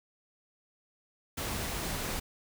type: noise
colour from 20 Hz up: pink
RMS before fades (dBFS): -35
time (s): 1.37-2.2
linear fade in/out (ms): 10
effects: none